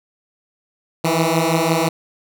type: beating tone pair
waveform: 10% pulse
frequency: 160.6 / 166.5 Hz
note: E3 / E3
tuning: -45 / +18 cents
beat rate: 5.9 Hz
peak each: -10 dBFS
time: 1.04-1.89 s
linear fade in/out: 10 ms
effects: none